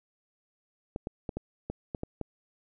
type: clicks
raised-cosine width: 2 ms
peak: -20 dBFS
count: 8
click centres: 0.961 / 1.071 / 1.292 / 1.37 / 1.7 / 1.948 / 2.034 / 2.213 s
effects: none